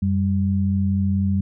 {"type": "tone pair together", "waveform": "sine", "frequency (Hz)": [91.75, 196], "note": ["F#2", "G3"], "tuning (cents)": [-14, 0], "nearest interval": "octave + minor second", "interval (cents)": 1314, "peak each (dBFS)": -20, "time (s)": [0.02, 1.41], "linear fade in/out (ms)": 5, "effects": []}